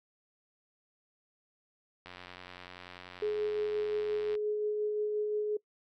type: click train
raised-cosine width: 0.3 ms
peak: -30 dBFS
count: 208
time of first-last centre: 2.06-4.352 s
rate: 90.3 Hz
type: tone with tremolo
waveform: sine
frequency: 421.9 Hz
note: G#4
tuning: 27 cents sharp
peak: -28 dBFS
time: 3.22-5.57 s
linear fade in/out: 5 ms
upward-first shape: sine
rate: 5.7 Hz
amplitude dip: 25%
effects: noise-tail reverb RT60 0.1 s tail -22 dB re dry